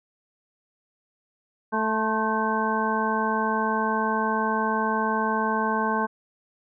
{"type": "harmonic tone with a mistuned harmonic", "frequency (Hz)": 220, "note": "A3", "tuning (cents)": 0, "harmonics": [1, 2, 3, 4, 5, 7], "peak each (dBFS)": [-28, -30, -33, -27, -28, -30], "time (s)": [1.72, 6.07], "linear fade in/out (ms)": 20, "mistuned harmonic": 5, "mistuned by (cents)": -41, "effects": []}